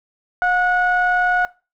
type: ring-modulated tone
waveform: triangle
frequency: 370 Hz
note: F#4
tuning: in tune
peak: -10 dBFS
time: 0.42-1.45 s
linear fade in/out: 0 ms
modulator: 1090 Hz
effects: noise-tail reverb RT60 0.3 s tail -21 dB re dry